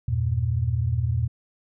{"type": "chord", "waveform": "sine", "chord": "E diminished", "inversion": "none", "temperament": "just", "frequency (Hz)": [82.41, 98.89, 118.67], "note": ["E2", "G2", "Bb2"], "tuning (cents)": [0, 16, 31], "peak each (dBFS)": [-26, -29, -23], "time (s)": [0.08, 1.28], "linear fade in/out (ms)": 5, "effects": []}